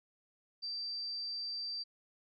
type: tone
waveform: sine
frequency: 4678 Hz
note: D8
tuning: 8 cents flat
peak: -37 dBFS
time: 0.62-1.84 s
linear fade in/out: 20 ms
effects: none